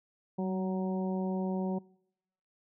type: harmonic tone with a mistuned harmonic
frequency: 186.7 Hz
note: F#3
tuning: 16 cents sharp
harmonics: 1 / 2 / 3 / 4 / 5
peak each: -31 / -37 / -41 / -43 / -45 dBFS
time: 0.38-1.79 s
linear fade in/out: 10 ms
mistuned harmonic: 1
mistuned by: +24 cents
effects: noise-tail reverb RT60 0.8 s tail -25 dB re dry